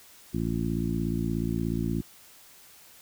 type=harmonic tone with a mistuned harmonic; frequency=56.8 Hz; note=A#1; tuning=44 cents flat; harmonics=1 / 2 / 3 / 4 / 5 / 6; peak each=-35 / -33 / -31 / -32 / -34 / -35 dBFS; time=0.33-2.02 s; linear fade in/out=20 ms; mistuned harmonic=1; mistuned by=+24 cents; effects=white hiss -53 dBFS RMS until 3.01 s